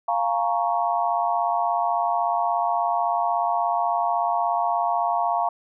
sine chord, Bb minor seventh, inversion second, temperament equal with one note detuned, 698.5 / 835.9 / 932.3 / 1108.7 Hz, F5 / Ab5 / Bb5 / Db6, 0 / +11 / 0 / 0 cents, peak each -23 / -29 / -25 / -28 dBFS, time 0.08-5.49 s, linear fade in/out 5 ms, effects none

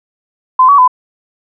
sine tone with pitch steps, 1026 / 1132 / 1008 Hz, C6 / C#6 / B5, -34 / +36 / +35 cents, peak -3 dBFS, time 0.59-0.878 s, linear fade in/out 5 ms, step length 96 ms, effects none

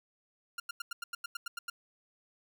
sawtooth tone bursts, 1396.9 Hz, F6, in tune, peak -32 dBFS, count 11, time 0.58-1.7 s, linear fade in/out 5 ms, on 20 ms, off 90 ms, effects none

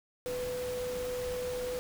sine tone in noise, 497.8 Hz, B4, 14 cents sharp, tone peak -33 dBFS, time 0.26-1.79 s, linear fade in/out 0 ms, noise pink, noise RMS -43 dBFS, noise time 0.26-1.79 s, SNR +7 dB, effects none

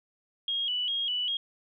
sine tone with vibrato, 3109 Hz, G7, 15 cents flat, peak -27 dBFS, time 0.48-1.37 s, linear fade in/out 2 ms, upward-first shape square, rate 2.5 Hz, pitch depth 83 cents each way, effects none

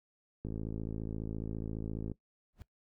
click train, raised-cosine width 3 ms, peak -26 dBFS, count 92, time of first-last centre 0.45-2.117 s, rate 54.6 Hz
brown noise with exponential growth, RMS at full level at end -43 dBFS, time 2.53-2.62 s, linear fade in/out 0 ms, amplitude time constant 18 ms
effects noise-tail reverb RT60 0.1 s tail -18 dB re dry

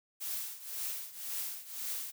blue noise with tremolo, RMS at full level -36 dBFS, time 0.2-2.12 s, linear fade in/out 20 ms, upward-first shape triangle, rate 1.9 Hz, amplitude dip 85%, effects none

